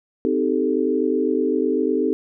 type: chord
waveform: sine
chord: A half-diminished seventh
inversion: first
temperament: equal with one note detuned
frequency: 259.4 / 311.1 / 392 / 440 Hz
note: C4 / Eb4 / G4 / A4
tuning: -15 / 0 / 0 / 0 cents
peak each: -23 dBFS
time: 0.25-2.13 s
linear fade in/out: 0 ms
effects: none

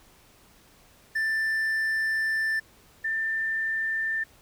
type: tone pair in turn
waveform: triangle / sine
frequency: 1773 / 1786.4 Hz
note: A6 / A6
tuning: +13 / +26 cents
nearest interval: unison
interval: 13 cents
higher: second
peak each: -22 / -25 dBFS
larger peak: first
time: 1.15-2.6 / 3.04-4.24 s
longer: first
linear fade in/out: 10 ms
effects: pink hiss -57 dBFS RMS until 4.41 s

